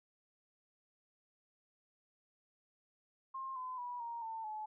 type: tone with pitch steps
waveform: sine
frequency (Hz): 1063 / 1018.5 / 975.9 / 935.1 / 895.9 / 858.5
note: C6 / C6 / B5 / A#5 / A5 / A5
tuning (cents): +27 / -47 / -21 / +5 / +31 / -43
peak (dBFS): -40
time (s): 3.34-4.66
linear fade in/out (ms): 10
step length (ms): 220
effects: none